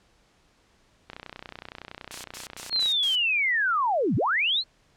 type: click train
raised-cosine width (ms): 0.3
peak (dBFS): -22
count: 55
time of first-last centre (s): 1.1-2.859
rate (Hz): 30.7
type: noise bursts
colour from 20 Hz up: blue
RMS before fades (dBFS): -33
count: 5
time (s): 2.11-3.156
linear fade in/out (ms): 5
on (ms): 130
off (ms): 99
type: linear two-way sweep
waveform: sine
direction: down then up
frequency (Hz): 4313 to 92.5 to 4313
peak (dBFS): -21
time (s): 2.7-4.64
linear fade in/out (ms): 50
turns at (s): 4.16
effects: pink hiss -63 dBFS RMS until 4.96 s + low-pass 7000 Hz 12 dB/octave